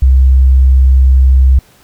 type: tone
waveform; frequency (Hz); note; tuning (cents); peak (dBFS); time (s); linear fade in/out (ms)
sine; 65.41; C2; 0; -3; 0.02-1.59; 5
effects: pink hiss -46 dBFS RMS until 1.83 s